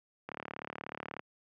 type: click train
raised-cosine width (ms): 0.5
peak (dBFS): -24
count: 34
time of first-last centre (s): 0.29-1.194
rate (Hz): 36.5
effects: high-pass 150 Hz 12 dB/octave